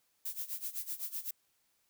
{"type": "noise with tremolo", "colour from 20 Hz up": "violet", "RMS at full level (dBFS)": -37, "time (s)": [0.25, 1.31], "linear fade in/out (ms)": 5, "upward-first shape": "sine", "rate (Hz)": 7.9, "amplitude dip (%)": 85, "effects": ["white hiss -75 dBFS RMS until 1.89 s"]}